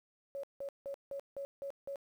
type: tone bursts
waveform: sine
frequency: 556 Hz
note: C#5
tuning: 5 cents sharp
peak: -38 dBFS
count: 7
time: 0.35-1.958 s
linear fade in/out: 0 ms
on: 84 ms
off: 170 ms
effects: 11-bit